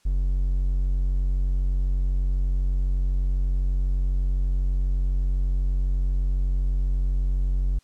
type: tone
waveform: triangle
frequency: 46 Hz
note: F#1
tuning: 9 cents flat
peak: -18 dBFS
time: 0.05-7.79 s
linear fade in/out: 10 ms
effects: white hiss -63 dBFS RMS until 7.83 s + low-pass 8000 Hz 12 dB/octave